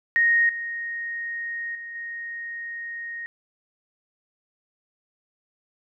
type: tone with level steps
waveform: sine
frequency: 1864.7 Hz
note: A#6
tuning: in tune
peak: -16 / -28 / -34 / -31 dBFS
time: 0.16-3.26 s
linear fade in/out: 0 ms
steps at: 0.49 / 1.75 / 1.95 s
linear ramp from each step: 2 ms
effects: none